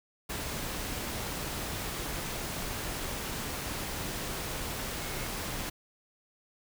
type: tone in noise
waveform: sine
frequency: 2175 Hz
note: C#7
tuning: 33 cents flat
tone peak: -47 dBFS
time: 5-5.27 s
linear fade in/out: 10 ms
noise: pink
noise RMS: -36 dBFS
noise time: 0.29-5.7 s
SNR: -14 dB
effects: none